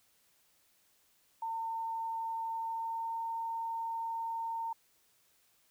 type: tone with pitch glide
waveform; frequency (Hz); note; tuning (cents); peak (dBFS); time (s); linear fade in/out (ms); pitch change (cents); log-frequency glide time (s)
sine; 906 to 912.3; A#5 to A#5; -50 to -38; -34; 1.42-4.73; 5; +12; 2.58-3.19
effects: white hiss -70 dBFS RMS until 5.7 s